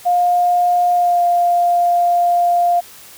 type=tone with pitch glide; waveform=sine; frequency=709 to 699.6 Hz; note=F5 to F5; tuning=+26 to +3 cents; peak=-11 dBFS; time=0.05-2.81 s; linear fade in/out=20 ms; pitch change=-23 cents; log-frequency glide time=0.92-1.23 s; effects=white hiss -40 dBFS RMS until 3.17 s